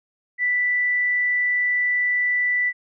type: tone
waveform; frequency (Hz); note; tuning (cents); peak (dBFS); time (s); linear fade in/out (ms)
sine; 1975.5; B6; 0; -18; 0.38-2.73; 50
effects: none